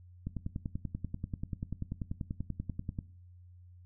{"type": "click train", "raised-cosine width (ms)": 5, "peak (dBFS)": -23, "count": 29, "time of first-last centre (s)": [0.27, 2.988], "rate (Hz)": 10.3, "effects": ["noise-tail reverb RT60 0.5 s tail -19 dB re dry", "added 89 Hz sine -52 dBFS peak until 3.85 s"]}